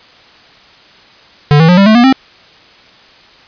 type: tone with pitch steps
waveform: square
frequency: 146.83 / 161.98 / 178.69 / 197.13 / 217.5 / 239.9 / 264.7 Hz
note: D3 / E3 / F3 / G3 / A3 / A#3 / C4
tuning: 0 / -30 / +40 / +10 / -20 / +50 / +20 cents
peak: -4 dBFS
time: 1.51-2.126 s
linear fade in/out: 0 ms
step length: 88 ms
effects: white hiss -41 dBFS RMS until 3.47 s + resampled to 11025 Hz